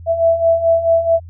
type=beating tone pair; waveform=sine; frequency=660 / 664.6 Hz; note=E5 / E5; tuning=+2 / +14 cents; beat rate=4.6 Hz; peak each=-17 / -12 dBFS; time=0.06-1.2 s; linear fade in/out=50 ms; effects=added 85 Hz sine -32 dBFS peak until 1.29 s